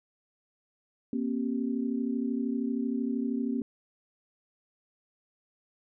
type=tone cluster; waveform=sine; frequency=236.1 / 269 / 389.9 Hz; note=A#3 / C4 / G4; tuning=+22 / +48 / -9 cents; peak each=-30 / -31 / -39 dBFS; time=1.13-3.62 s; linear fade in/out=2 ms; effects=none